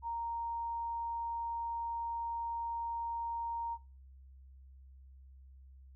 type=tone; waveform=sine; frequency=930 Hz; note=A#5; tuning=4 cents flat; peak=-35 dBFS; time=0.02-3.78 s; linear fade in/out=50 ms; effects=noise-tail reverb RT60 0.4 s tail -25 dB re dry + added 66 Hz sine -53 dBFS peak until 5.95 s